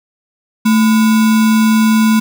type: tone with sample-and-hold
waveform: sine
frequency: 220 Hz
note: A3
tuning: in tune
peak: -7 dBFS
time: 0.65-2.2 s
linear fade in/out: 10 ms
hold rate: 1225 Hz
effects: none